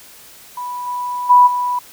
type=tone with level steps; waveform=sine; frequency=985 Hz; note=B5; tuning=5 cents flat; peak=-23 / -20 / -5 / -16 dBFS; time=0.57-1.79 s; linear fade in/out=5 ms; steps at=0.86 / 1.29 / 1.46 s; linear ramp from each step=20 ms; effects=white hiss -42 dBFS RMS until 1.92 s

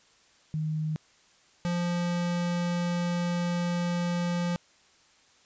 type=tone pair in turn; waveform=sine / square; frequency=155.4 / 174.43 Hz; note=D#3 / F3; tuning=-2 / -2 cents; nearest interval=major second; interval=200 cents; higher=second; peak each=-27 dBFS; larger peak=neither; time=0.54-0.96 / 1.65-4.56 s; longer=second; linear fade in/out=0 ms; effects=white hiss -61 dBFS RMS until 5.45 s + resampled to 16000 Hz

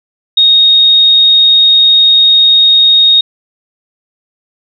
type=tone; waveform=sine; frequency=3729 Hz; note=A#7; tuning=in tune; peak=-3 dBFS; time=0.37-3.21 s; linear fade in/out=5 ms; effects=none

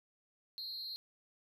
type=tone with amplitude modulation; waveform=triangle; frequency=4186 Hz; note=C8; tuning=in tune; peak=-36 dBFS; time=0.58-0.96 s; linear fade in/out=0 ms; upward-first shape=sine; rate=290 Hz; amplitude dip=80%; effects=none

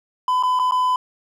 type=tone with dropouts; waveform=triangle; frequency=1007 Hz; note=B5; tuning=33 cents sharp; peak=-14 dBFS; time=0.28-0.96 s; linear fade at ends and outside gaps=2 ms; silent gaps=0.427-0.434 / 0.591-0.596 / 0.711-0.72 s; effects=none

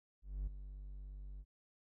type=tone with ADSR envelope; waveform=triangle; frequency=48.6 Hz; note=G1; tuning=14 cents flat; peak=-33 dBFS; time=0.22-1.45 s; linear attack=250 ms; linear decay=6 ms; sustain=-11 dB; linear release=47 ms; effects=none

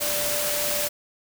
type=tone in noise; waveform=sine; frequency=588 Hz; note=D5; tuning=2 cents sharp; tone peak=-30 dBFS; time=0-0.89 s; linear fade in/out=20 ms; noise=white; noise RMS=-26 dBFS; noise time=0-0.89 s; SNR=-7 dB; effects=none

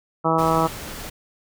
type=harmonic tone; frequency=162.3 Hz; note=E3; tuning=27 cents flat; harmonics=1 / 2 / 3 / 4 / 5 / 6 / 7 / 8; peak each=-25 / -25 / -25 / -25 / -25 / -25 / -25 / -25 dBFS; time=0.24-0.68 s; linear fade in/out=20 ms
type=noise; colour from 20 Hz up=pink; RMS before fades=-34 dBFS; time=0.38-1.1 s; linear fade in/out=10 ms
effects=none

